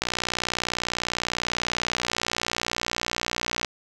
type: click train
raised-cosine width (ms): 0.2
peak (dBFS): -7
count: 219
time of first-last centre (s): 0.02-3.647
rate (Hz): 60.1
effects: none